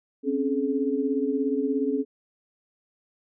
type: tone cluster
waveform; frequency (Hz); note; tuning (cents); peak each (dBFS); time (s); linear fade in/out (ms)
sine; 262.8 / 279.7 / 427.2; C4 / C#4 / G#4; +8 / +16 / +49; -27; 0.23-2.05; 50
effects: none